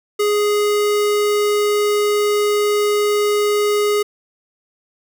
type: tone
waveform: square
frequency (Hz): 415.3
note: G#4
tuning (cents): 0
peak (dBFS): -15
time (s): 0.19-4.03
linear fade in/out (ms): 10
effects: none